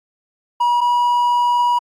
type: tone pair in turn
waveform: triangle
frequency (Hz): 963 / 967.7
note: B5 / B5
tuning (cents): -44 / -36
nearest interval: unison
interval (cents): 8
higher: second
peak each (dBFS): -11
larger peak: neither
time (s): 0.6-0.81 / 0.81-1.79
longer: second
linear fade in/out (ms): 10
effects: AAC 64 kbps